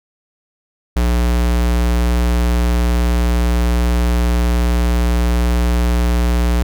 square tone, 59.7 Hz, A#1, 42 cents sharp, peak -13 dBFS, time 0.96-6.63 s, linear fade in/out 5 ms, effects none

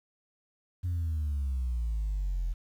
sine exponential sweep, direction down, 90.9 to 41.2 Hz, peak -26 dBFS, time 0.83-2.54 s, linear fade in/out 20 ms, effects tanh soft clip ceiling -26 dBFS + 10-bit

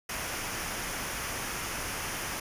pink noise with comb filter, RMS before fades -35 dBFS, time 0.09-2.4 s, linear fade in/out 5 ms, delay 0.25 ms, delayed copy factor -0.5, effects resampled to 32000 Hz

